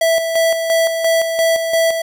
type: tone with tremolo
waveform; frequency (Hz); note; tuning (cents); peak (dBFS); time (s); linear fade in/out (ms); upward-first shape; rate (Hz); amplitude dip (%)
square; 658; E5; -3; -12; 0.01-2.02; 5; square; 2.9; 50
effects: none